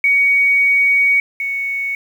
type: tone pair in turn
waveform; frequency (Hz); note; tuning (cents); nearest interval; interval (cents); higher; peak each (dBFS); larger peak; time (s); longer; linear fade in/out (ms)
sine; 2245 / 2220; C#7 / C#7; +21 / +2; unison; 19; first; -10 / -18; first; 0.04-1.2 / 1.4-1.95; first; 2
effects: 7-bit